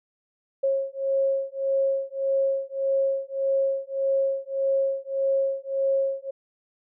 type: beating tone pair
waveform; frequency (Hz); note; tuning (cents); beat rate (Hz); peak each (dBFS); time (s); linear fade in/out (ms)
sine; 542 / 543.7; C#5 / C#5; -39 / -34; 1.7; -25; 0.63-6.31; 10
effects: none